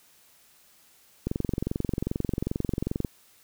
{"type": "click train", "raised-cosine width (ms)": 3, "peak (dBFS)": -14, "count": 41, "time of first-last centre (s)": [1.27, 3.048], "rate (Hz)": 22.5, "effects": ["white hiss -59 dBFS RMS until 3.43 s"]}